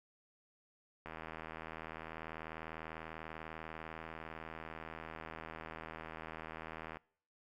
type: click train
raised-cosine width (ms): 0.5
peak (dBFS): -30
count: 475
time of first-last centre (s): 1.06-6.97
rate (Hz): 80.2
effects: noise-tail reverb RT60 0.6 s tail -24 dB re dry